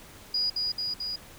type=tone with echo; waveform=sine; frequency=4900 Hz; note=D#8; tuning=27 cents flat; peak=-24 dBFS; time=0.34-0.5 s; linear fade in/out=5 ms; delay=220 ms; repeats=3; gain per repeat=-2 dB; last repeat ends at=1.16 s; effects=pink hiss -49 dBFS RMS until 1.38 s